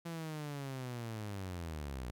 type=linear sweep; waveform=sawtooth; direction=down; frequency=170 to 58.27 Hz; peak=-36 dBFS; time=0.05-2.11 s; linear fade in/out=10 ms; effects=none